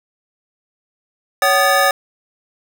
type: tone cluster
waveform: square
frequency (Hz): 558 / 757 / 1232 / 1735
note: C#5 / F#5 / D#6 / A6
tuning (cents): +11 / +39 / -17 / -25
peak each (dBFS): -18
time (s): 1.42-1.91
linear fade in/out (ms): 2
effects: none